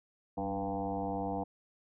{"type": "tone with frequency modulation", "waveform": "sine", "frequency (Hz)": 490.4, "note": "B4", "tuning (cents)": -12, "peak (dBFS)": -32, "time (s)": [0.37, 1.44], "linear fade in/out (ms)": 10, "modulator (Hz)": 99.8, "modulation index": 3.7, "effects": []}